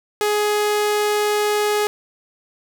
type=tone; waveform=sawtooth; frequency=418.2 Hz; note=G#4; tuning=12 cents sharp; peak=-13 dBFS; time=0.21-1.87 s; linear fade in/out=0 ms; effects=none